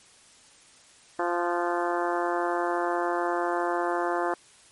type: harmonic tone with a mistuned harmonic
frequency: 174.2 Hz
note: F3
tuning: 4 cents flat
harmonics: 2 / 3 / 4 / 5 / 6 / 7 / 8 / 9 / 10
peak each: -29 / -33 / -30 / -33 / -33 / -36 / -39 / -38 / -40 dBFS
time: 1.19-4.34 s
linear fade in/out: 2 ms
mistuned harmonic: 9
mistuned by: -32 cents
effects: white hiss -55 dBFS RMS until 4.71 s + MP3 48 kbps